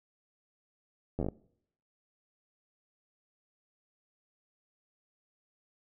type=slowing click train; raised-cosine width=2 ms; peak=-20 dBFS; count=7; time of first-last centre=1.19-1.286 s; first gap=11 ms; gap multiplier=1.15; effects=noise-tail reverb RT60 0.7 s tail -23 dB re dry